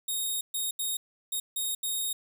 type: tone bursts at uneven times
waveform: 5% pulse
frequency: 3724 Hz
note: A#7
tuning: 2 cents flat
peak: -21 dBFS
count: 6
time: 0.08-0.41 / 0.54-0.71 / 0.79-0.97 / 1.32-1.4 / 1.56-1.75 / 1.83-2.13 s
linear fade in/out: 5 ms
effects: 10-bit